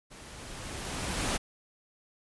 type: noise with level ramp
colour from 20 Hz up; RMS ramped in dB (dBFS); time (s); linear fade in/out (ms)
pink; -49 to -29; 0.1-1.38; 20
effects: resampled to 24000 Hz